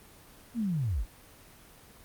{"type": "linear sweep", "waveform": "sine", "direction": "down", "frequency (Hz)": [246.9, 32.7], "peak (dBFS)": -27, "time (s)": [0.54, 1.06], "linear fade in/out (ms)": 50, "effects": ["pink hiss -54 dBFS RMS until 2.04 s", "Opus 24 kbps"]}